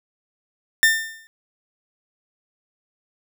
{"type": "tone with exponential decay", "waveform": "40% pulse", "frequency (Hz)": 1800, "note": "A6", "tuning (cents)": 39, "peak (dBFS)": -9, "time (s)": [0.83, 1.27], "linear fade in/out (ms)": 0, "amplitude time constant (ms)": 95, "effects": []}